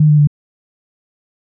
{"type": "tone with pitch steps", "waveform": "sine", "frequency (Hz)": [152.5, 149.62, 146.8], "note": ["D#3", "D3", "D3"], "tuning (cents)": [-34, 33, 0], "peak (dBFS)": -6, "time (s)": [0, 0.273], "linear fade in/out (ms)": 5, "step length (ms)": 91, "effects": []}